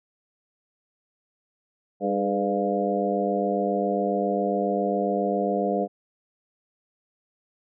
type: harmonic tone with a mistuned harmonic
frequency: 100 Hz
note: G2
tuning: 35 cents sharp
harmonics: 2 / 3 / 4 / 5 / 6 / 7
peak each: -28 / -31 / -29 / -28 / -30 / -28 dBFS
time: 2-5.88 s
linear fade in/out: 50 ms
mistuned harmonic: 4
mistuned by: +54 cents
effects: none